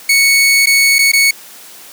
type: tone with dropouts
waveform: sawtooth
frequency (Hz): 2217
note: C#7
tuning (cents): 0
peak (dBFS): -4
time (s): 0.09-1.31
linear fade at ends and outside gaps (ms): 5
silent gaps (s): 0.659-0.669 / 0.985-0.989 / 1.118-1.133
effects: white hiss -36 dBFS RMS until 1.92 s + high-pass 200 Hz 12 dB/octave